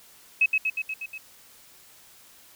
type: tone with echo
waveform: sine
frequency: 2570 Hz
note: E7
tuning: 45 cents flat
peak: -16 dBFS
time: 0.41-0.46 s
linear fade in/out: 5 ms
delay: 120 ms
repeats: 6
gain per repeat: -3 dB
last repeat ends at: 1.18 s
effects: white hiss -53 dBFS RMS until 2.55 s